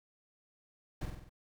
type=noise with echo; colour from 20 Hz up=brown; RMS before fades=-37 dBFS; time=1.01-1.06 s; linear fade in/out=5 ms; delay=47 ms; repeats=5; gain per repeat=-4 dB; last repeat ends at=1.295 s; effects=none